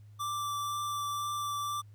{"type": "tone with vibrato", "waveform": "square", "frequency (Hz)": 1171, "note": "D6", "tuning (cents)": -5, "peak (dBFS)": -33, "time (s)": [0.19, 1.82], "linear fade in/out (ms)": 20, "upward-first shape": "triangle", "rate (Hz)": 2, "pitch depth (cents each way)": 11, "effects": ["added 104 Hz sine -50 dBFS peak until 1.94 s", "pink hiss -73 dBFS RMS until 1.94 s"]}